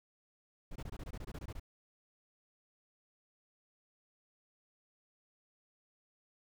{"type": "noise bursts", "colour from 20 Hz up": "brown", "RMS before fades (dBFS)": -43, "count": 13, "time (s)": [0.71, 1.598], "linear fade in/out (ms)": 5, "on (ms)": 48, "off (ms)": 22, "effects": []}